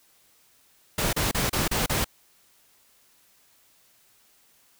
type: noise bursts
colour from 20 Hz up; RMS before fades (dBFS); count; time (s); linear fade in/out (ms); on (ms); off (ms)
pink; -25; 6; 0.98-2.045; 5; 150; 33
effects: white hiss -61 dBFS RMS until 4.79 s